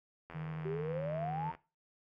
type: click train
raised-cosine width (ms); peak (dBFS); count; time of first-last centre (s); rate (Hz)
0.5; -33; 106; 0.3-1.55; 84
type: tone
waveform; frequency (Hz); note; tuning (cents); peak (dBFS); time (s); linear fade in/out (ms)
triangle; 155.56; D#3; 0; -36; 0.34-1.51; 20
type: exponential sweep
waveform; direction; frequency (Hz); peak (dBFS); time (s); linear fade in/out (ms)
sine; up; 376.8 to 925; -36; 0.65-1.52; 5
effects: noise-tail reverb RT60 0.3 s tail -18 dB re dry